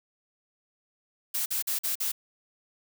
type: noise bursts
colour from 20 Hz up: blue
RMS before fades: -29 dBFS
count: 5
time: 1.34-2.12 s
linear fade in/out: 10 ms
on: 120 ms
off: 45 ms
effects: none